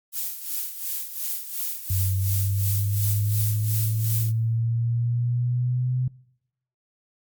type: noise with tremolo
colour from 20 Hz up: violet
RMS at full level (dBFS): -27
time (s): 0.12-4.33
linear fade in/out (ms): 50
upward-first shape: sine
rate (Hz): 2.8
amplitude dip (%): 70
type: exponential sweep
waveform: sine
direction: up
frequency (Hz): 94.9 to 127.6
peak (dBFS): -21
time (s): 1.9-6.08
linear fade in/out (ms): 5
effects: noise-tail reverb RT60 0.8 s tail -24 dB re dry + Opus 48 kbps